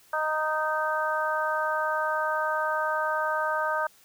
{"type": "harmonic tone", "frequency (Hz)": 310, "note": "D#4", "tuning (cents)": -6, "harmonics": [2, 3, 4, 5], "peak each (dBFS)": [-30, -30, -30, -30], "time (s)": [0.13, 3.87], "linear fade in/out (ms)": 5, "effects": ["white hiss -58 dBFS RMS until 4.04 s"]}